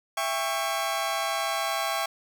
sawtooth chord, C# diminished, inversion first, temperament just, 665.2 / 798.3 / 1108.7 Hz, E5 / G5 / C#6, +16 / +31 / 0 cents, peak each -27 dBFS, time 0.17-2.06 s, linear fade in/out 5 ms, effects none

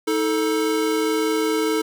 square tone pair together, 317 / 438.8 Hz, D#4 / A4, +32 / -5 cents, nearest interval tritone, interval 563 cents, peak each -23 / -22 dBFS, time 0.07-1.82 s, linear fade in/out 10 ms, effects none

